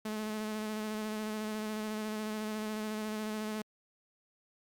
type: tone with vibrato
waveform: sawtooth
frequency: 214.9 Hz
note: A3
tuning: 41 cents flat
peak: -31 dBFS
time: 0.05-3.62 s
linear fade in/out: 5 ms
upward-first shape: square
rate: 14 Hz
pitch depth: 16 cents each way
effects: Opus 48 kbps